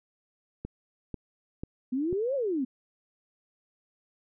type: click train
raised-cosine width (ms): 3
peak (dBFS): -22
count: 4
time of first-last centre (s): 0.65-2.128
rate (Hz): 2.03
type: exponential two-way sweep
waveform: sine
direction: up then down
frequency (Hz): 244 to 573 to 244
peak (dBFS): -26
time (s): 1.92-2.65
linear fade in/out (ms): 10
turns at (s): 2.35
effects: none